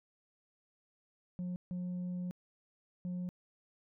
sine tone bursts at uneven times, 179.5 Hz, F3, 48 cents sharp, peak -33 dBFS, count 3, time 1.39-1.56 / 1.71-2.31 / 3.05-3.29 s, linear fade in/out 0 ms, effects tanh soft clip ceiling -35 dBFS

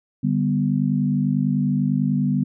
sine chord, G major, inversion second, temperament equal, 146.83 / 196 / 246.9 Hz, D3 / G3 / B3, 0 / 0 / 0 cents, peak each -22 dBFS, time 0.23-2.44 s, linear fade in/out 10 ms, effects none

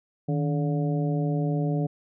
harmonic tone with a mistuned harmonic, 143.7 Hz, D3, 37 cents flat, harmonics 1 / 2 / 3 / 4 / 5, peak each -24 / -30 / -34 / -36 / -38 dBFS, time 0.28-1.87 s, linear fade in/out 10 ms, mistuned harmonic 1, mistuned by +130 cents, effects none

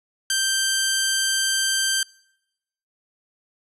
10% pulse tone, 1568 Hz, G6, in tune, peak -11 dBFS, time 0.3-2.03 s, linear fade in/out 2 ms, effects noise-tail reverb RT60 0.9 s tail -26 dB re dry + resampled to 32000 Hz

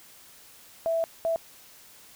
sine tone bursts at uneven times, 659.3 Hz, E5, in tune, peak -23 dBFS, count 2, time 0.86-1.04 / 1.25-1.36 s, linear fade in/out 0 ms, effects white hiss -52 dBFS RMS until 2.15 s

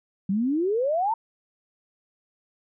sine exponential sweep, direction up, 185 to 932.3 Hz, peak -21 dBFS, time 0.29-1.14 s, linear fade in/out 5 ms, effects none

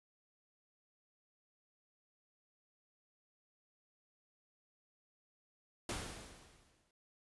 pink noise with exponential decay, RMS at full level -39 dBFS, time 5.89-6.91 s, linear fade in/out 2 ms, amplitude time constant 220 ms, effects resampled to 24000 Hz

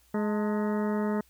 harmonic tone with a mistuned harmonic, 210 Hz, G#3, 19 cents sharp, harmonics 1 / 2 / 3 / 4 / 5 / 6 / 7 / 8 / 9, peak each -27 / -32 / -37 / -39 / -44 / -42 / -47 / -49 / -46 dBFS, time 0.14-1.21 s, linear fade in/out 5 ms, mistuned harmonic 4, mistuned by +91 cents, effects added 60 Hz sine -64 dBFS peak until 1.29 s + white hiss -64 dBFS RMS until 1.29 s

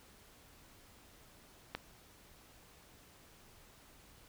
click, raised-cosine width 0.3 ms, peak -21 dBFS, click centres 1.75 s, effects pink hiss -61 dBFS RMS until 4.28 s

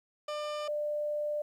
30% pulse / sine tone pair in turn, 598 / 594.9 Hz, D5 / D5, +31 / +22 cents, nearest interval unison, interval 9 cents, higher first, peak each -31 / -30 dBFS, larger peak second, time 0.28-0.68 / 0.68-1.42 s, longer second, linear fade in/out 5 ms, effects low-pass 6000 Hz 12 dB/octave + 11-bit

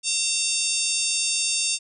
harmonic tone with a mistuned harmonic, 908 Hz, A#5, 46 cents flat, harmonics 3 / 4 / 5 / 6 / 7 / 8 / 9 / 10, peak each -30 / -30 / -30 / -30 / -30 / -30 / -30 / -30 dBFS, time 0.03-1.79 s, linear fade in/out 50 ms, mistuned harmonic 5, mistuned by +35 cents, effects none

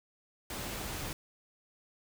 pink noise, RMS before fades -39 dBFS, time 0.5-1.13 s, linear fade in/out 2 ms, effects none

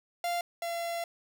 45% pulse tone pair in turn, 695 / 681.1 Hz, F5 / F5, -9 / -44 cents, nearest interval unison, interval 35 cents, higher first, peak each -29 / -32 dBFS, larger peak first, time 0.24-0.41 / 0.62-1.04 s, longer second, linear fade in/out 2 ms, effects none

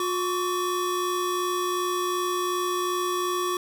square tone pair together, 358.1 / 1137 Hz, F4 / C#6, +43 / +44 cents, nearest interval octave + minor sixth, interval 2001 cents, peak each -28 dBFS, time 0-3.57 s, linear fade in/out 2 ms, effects none

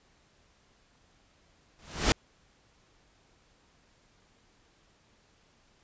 pink noise with exponential growth, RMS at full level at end -20 dBFS, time 1.79-2.12 s, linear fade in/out 0 ms, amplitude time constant 71 ms, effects pink hiss -65 dBFS RMS until 5.83 s + resampled to 16000 Hz

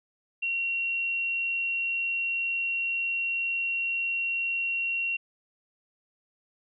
sine tone, 2741 Hz, F7, 33 cents flat, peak -26 dBFS, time 0.42-5.17 s, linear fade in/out 10 ms, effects none

